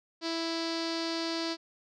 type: tone with low-pass filter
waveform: sawtooth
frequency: 330 Hz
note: E4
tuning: 2 cents sharp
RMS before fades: -33 dBFS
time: 0.21-1.57 s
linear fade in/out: 50 ms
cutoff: 4700 Hz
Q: 5.6
effects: none